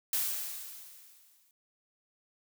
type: noise with exponential decay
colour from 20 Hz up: blue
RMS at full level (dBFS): -29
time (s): 0.13-1.51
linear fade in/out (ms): 1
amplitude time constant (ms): 300
effects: none